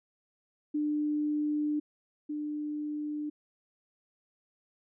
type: tone pair in turn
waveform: sine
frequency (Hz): 298.7 / 298.7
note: D4 / D4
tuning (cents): +29 / +29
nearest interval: unison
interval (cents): 0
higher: neither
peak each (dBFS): -27 / -32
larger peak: first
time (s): 0.74-1.8 / 2.29-3.3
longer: first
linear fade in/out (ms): 10
effects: none